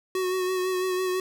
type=tone with vibrato; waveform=square; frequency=370 Hz; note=F#4; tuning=in tune; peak=-25 dBFS; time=0.15-1.2 s; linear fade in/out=2 ms; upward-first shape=sine; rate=6 Hz; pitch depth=26 cents each way; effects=none